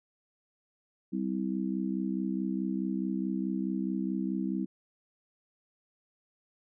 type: harmonic tone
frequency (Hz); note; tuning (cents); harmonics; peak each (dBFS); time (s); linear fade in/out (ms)
64.7; C2; -19; 3 / 4 / 5; -32 / -34 / -35; 1.12-4.66; 20
effects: none